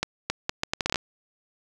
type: accelerating click train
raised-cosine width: 0.2 ms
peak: -7 dBFS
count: 11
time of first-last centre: 0.03-0.958 s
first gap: 270 ms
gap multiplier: 0.72
effects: none